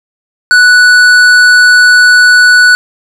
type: tone with hard clipping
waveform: sine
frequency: 1480 Hz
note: F#6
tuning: in tune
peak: -3 dBFS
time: 0.51-2.75 s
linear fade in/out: 0 ms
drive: 10 dB
effects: none